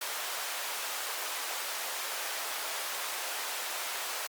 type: high-pass noise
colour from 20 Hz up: pink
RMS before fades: -36 dBFS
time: 0.01-4.27 s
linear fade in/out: 5 ms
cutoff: 690 Hz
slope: 12 dB/octave
effects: high-pass 400 Hz 12 dB/octave + Opus 48 kbps